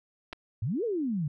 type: clicks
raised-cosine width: 0.3 ms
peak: -23 dBFS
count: 2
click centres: 0.328 / 0.331 s
type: exponential two-way sweep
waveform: sine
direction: up then down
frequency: 94.3 to 493.9 to 138.8 Hz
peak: -27 dBFS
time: 0.62-1.28 s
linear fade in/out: 5 ms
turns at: 0.84 s
effects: none

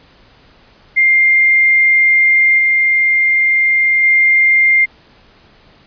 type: tone with level steps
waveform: sine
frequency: 2107 Hz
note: C7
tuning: 12 cents sharp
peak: -7 / -9 / -7 dBFS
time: 0.96-4.86 s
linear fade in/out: 20 ms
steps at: 2.58 / 4.03 s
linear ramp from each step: 10 ms
effects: pink hiss -47 dBFS RMS until 5.86 s + resampled to 11025 Hz

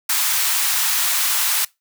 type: high-pass noise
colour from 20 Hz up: white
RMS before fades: -19 dBFS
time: 0.09-1.65 s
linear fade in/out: 5 ms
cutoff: 860 Hz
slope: 24 dB/octave
effects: noise-tail reverb RT60 0.2 s tail -22 dB re dry

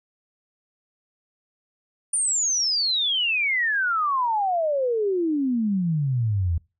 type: exponential sweep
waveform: sine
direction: down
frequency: 9397 to 79.6 Hz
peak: -20 dBFS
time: 2.13-6.58 s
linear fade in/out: 5 ms
effects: noise-tail reverb RT60 0.3 s tail -25 dB re dry

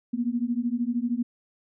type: beating tone pair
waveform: sine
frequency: 233.1 / 246.1 Hz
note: A#3 / B3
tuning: 0 / -6 cents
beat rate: 13 Hz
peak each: -27 dBFS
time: 0.13-1.23 s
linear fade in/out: 10 ms
effects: none

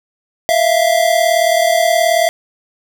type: tone pair together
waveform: square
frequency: 651.3 / 690 Hz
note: E5 / F5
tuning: -21 / -21 cents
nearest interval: minor second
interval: 100 cents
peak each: -14 dBFS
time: 0.49-2.29 s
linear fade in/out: 0 ms
effects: none

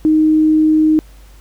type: tone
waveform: sine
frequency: 311.1 Hz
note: D#4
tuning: in tune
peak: -8 dBFS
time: 0.05-0.99 s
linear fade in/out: 0 ms
effects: added 50 Hz sine -38 dBFS peak until 1.4 s + pink hiss -49 dBFS RMS until 1.4 s

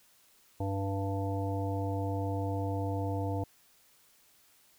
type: harmonic tone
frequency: 98 Hz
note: G2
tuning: in tune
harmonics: 1 / 3 / 5 / 7 / 9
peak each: -32 / -37 / -39 / -40 / -42 dBFS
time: 0.6-3.44 s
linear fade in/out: 5 ms
effects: white hiss -64 dBFS RMS until 4.78 s

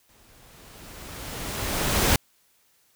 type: noise with exponential growth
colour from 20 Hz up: pink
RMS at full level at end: -19 dBFS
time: 0.09-2.16 s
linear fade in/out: 2 ms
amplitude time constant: 450 ms
effects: white hiss -64 dBFS RMS until 2.95 s

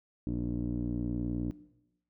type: tone with low-pass filter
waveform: 15% pulse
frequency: 59.5 Hz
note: A#1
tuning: 36 cents sharp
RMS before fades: -33 dBFS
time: 0.27-1.51 s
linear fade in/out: 0 ms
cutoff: 320 Hz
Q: 6.3
effects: noise-tail reverb RT60 0.9 s tail -18 dB re dry

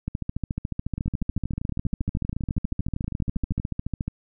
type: two click trains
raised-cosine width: 5 ms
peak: -16 / -14 dBFS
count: 34 / 57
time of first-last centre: 0.98-3.599 / 0.08-4.08 s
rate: 12.6 / 14 Hz
effects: none

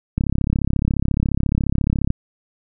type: click train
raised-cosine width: 5 ms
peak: -6 dBFS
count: 67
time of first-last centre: 0.18-2.104 s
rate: 34.3 Hz
effects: none

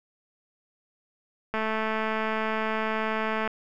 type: click train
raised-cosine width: 0.5 ms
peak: -14 dBFS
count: 425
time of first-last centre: 1.54-3.476 s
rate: 219 Hz
effects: none

